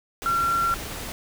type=tone in noise; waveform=sine; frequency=1366 Hz; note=F6; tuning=39 cents flat; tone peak=-20 dBFS; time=0.26-0.74 s; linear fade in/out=0 ms; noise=pink; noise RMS=-34 dBFS; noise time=0.22-1.12 s; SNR=+11 dB; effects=none